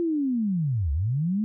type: linear two-way sweep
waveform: sine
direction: down then up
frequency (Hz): 349.2 to 66.1 to 222.1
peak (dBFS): -22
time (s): 0-1.44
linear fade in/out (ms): 0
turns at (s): 0.92
effects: none